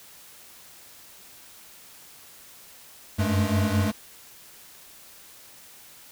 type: tone cluster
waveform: square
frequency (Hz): 93.5 / 98.4 / 210.6 / 219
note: F#2 / G2 / G#3 / A3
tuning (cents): +19 / +7 / +24 / -8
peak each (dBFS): -27 / -26 / -28 / -31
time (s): 3.18-3.92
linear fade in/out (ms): 20
effects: white hiss -49 dBFS RMS until 6.11 s